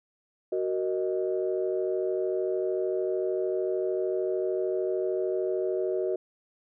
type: chord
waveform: sine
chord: D# minor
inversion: first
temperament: just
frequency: 373.4 / 466.7 / 622.3 Hz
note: F#4 / A#4 / D#5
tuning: +16 / +2 / 0 cents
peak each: -27 / -32 / -32 dBFS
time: 0.52-6.16 s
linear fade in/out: 5 ms
effects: tanh soft clip ceiling -16 dBFS